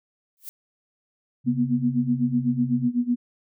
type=noise with exponential growth; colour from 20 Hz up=violet; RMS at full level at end=-32 dBFS; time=0.37-0.49 s; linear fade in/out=0 ms; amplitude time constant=24 ms
type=tone with pitch glide; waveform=sine; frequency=134.8 to 133.25 Hz; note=C#3 to C3; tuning=-48 to +32 cents; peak=-27 dBFS; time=1.44-2.9 s; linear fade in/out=50 ms; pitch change=-20 cents; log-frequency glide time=2.29-2.4 s
type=tone with tremolo; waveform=sine; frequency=243 Hz; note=B3; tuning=28 cents flat; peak=-17 dBFS; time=1.46-3.16 s; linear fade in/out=20 ms; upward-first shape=sine; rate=8 Hz; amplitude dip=90%
effects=none